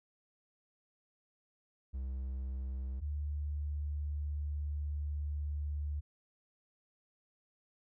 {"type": "tone pair in turn", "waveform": ["triangle", "sine"], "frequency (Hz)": [65.41, 73.63], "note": ["C2", "D2"], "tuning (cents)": [0, 5], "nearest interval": "major second", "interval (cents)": 205, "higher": "second", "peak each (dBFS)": [-34, -34], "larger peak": "neither", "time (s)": [[1.93, 3.01], [3.01, 6.01]], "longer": "second", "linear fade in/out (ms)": 20, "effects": []}